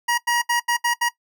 25% pulse tone bursts at uneven times, 953 Hz, A#5, 38 cents sharp, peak -14 dBFS, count 6, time 0.08-0.18 / 0.27-0.42 / 0.49-0.6 / 0.68-0.77 / 0.84-0.94 / 1.01-1.09 s, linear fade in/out 10 ms, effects noise-tail reverb RT60 0.1 s tail -18 dB re dry

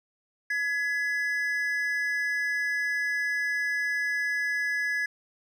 triangle tone pair together, 1687 / 2004 Hz, G#6 / B6, +27 / +25 cents, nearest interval minor third, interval 298 cents, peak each -25 / -30 dBFS, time 0.5-5.06 s, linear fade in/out 5 ms, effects none

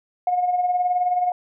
sine tone with tremolo, 720 Hz, F#5, 47 cents flat, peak -15 dBFS, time 0.27-1.32 s, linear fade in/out 2 ms, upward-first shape sine, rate 19 Hz, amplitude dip 55%, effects tanh soft clip ceiling -11 dBFS

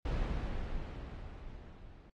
brown noise with level ramp, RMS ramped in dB -32 to -54 dBFS, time 0.05-2.1 s, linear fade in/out 5 ms, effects low-pass 4000 Hz 12 dB/octave + AAC 32 kbps

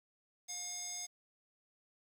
square tone with band-pass filter, 716 Hz, F5, 43 cents sharp, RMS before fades -43 dBFS, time 0.48-1.07 s, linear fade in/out 20 ms, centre 6400 Hz, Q 4.3, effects 10-bit

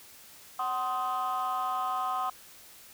sine chord, C diminished, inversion second, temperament just, 753.5 / 1046.5 / 1255.8 Hz, Gb5 / C6 / Eb6, +31 / 0 / +16 cents, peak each -31 dBFS, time 0.59-2.3 s, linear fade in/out 5 ms, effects tanh soft clip ceiling -24 dBFS + white hiss -52 dBFS RMS until 2.93 s

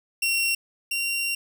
sawtooth tone pair in turn, 2736 / 2758 Hz, F7 / F7, -36 / -22 cents, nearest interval unison, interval 14 cents, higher second, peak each -18 / -21 dBFS, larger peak first, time 0.22-0.55 / 0.91-1.35 s, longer second, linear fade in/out 5 ms, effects none

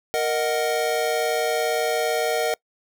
square chord, D# minor, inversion second, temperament equal, 466.2 / 622.3 / 740 Hz, A#4 / D#5 / F#5, 0 / 0 / 0 cents, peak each -25 / -26 / -27 dBFS, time 0.14-2.54 s, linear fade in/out 0 ms, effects noise-tail reverb RT60 0.1 s tail -25 dB re dry

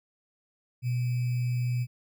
sine tone with sample-and-hold, 123 Hz, B2, 7 cents flat, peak -25 dBFS, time 0.82-1.87 s, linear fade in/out 50 ms, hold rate 2450 Hz, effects none

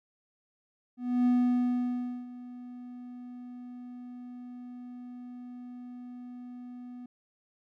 triangle tone with ADSR envelope, 246.5 Hz, B3, 3 cents flat, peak -19 dBFS, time 0.97-7.06 s, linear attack 290 ms, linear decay 1000 ms, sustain -20 dB, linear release 4 ms, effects none

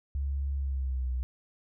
sine tone with pitch glide, 69.3 to 62.82 Hz, C#2 to B1, 0 to +30 cents, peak -28 dBFS, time 0.15-1.23 s, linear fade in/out 0 ms, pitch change -170 cents, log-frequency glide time 0.56-1.11 s, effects none

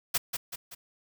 white noise with echo, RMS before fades -26 dBFS, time 0.14-0.18 s, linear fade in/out 10 ms, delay 190 ms, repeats 3, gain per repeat -6 dB, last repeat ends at 0.75 s, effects none

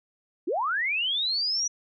sine linear sweep, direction up, 281.2 to 5900 Hz, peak -24 dBFS, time 0.47-1.68 s, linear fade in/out 10 ms, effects none

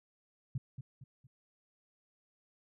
sine tone with echo, 130 Hz, C3, 11 cents flat, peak -32 dBFS, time 0.55-0.58 s, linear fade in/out 5 ms, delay 230 ms, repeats 3, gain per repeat -8 dB, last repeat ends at 1.27 s, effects none

